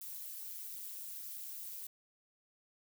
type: noise with amplitude modulation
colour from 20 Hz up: violet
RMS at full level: -42 dBFS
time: 0.01-1.87 s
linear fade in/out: 5 ms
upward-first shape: sine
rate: 199 Hz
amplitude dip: 80%
effects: none